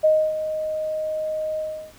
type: tone with ADSR envelope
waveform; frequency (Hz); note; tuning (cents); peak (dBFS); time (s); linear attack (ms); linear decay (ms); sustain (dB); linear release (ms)
sine; 622.3; D#5; 0; -12; 0.03-1.93; 18; 280; -11; 350
effects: pink hiss -50 dBFS RMS until 1.98 s